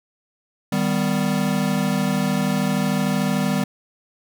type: chord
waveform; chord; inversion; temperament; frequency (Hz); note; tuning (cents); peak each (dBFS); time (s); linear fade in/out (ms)
square; Eb augmented; none; equal with one note detuned; 155.56 / 196 / 249.2; Eb3 / G3 / B3; 0 / 0 / +16; -26 / -22 / -25; 0.72-3.64; 5
effects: none